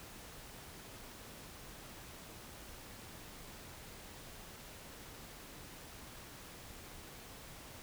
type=silence; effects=pink hiss -52 dBFS RMS until 7.82 s